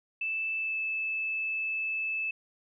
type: tone with pitch glide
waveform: sine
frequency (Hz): 2637 to 2620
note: E7 to E7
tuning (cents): 0 to -11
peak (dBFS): -29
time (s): 0.21-2.31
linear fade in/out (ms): 5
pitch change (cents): -11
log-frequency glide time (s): 0.58-0.77
effects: none